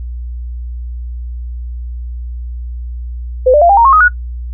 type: tone with pitch steps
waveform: sine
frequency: 510 / 592.6 / 688.7 / 800.3 / 930 / 1080.7 / 1255.8 / 1459.3 Hz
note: C5 / D5 / F5 / G5 / A#5 / C#6 / D#6 / F#6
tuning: -44 / +15 / -24 / +36 / -4 / -44 / +16 / -24 cents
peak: -4 dBFS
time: 3.46-4.084 s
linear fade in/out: 10 ms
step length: 78 ms
effects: noise-tail reverb RT60 0.1 s tail -21 dB re dry + added 60 Hz sine -20 dBFS peak until 4.53 s